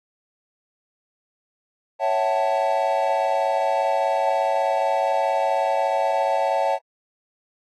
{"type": "chord", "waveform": "triangle", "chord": "F# minor seventh", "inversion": "second", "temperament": "equal with one note detuned", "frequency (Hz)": [554.4, 659.3, 756, 880], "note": ["C#5", "E5", "F#5", "A5"], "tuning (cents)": [0, 0, 37, 0], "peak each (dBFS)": -22, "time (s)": [1.99, 6.79], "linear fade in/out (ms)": 50, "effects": ["tanh soft clip ceiling -7 dBFS", "AAC 32 kbps"]}